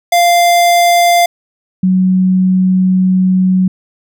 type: tone pair in turn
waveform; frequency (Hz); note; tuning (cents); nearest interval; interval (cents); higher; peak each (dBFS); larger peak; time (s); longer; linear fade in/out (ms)
square / sine; 695 / 185.79; F5 / F#3; -9 / +7; octave + major seventh; 2284; first; -7; neither; 0.12-1.26 / 1.83-3.68; second; 5
effects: none